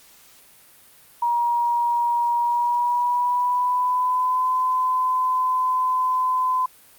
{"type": "tone with pitch glide", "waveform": "sine", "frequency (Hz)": [950, 1018.2], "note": ["A#5", "C6"], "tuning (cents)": [33, -47], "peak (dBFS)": -18, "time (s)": [1.22, 6.66], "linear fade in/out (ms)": 5, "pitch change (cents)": 120, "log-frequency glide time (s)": [2.38, 4.48], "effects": ["white hiss -51 dBFS RMS until 6.98 s", "Opus 48 kbps"]}